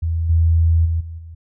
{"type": "tone with level steps", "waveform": "sine", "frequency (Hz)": 82.41, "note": "E2", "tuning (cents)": 0, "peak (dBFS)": [-17, -11, -16, -28, -33], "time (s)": [0.02, 1.35], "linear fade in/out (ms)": 10, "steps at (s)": [0.29, 0.85, 1, 1.18], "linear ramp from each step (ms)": 10, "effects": []}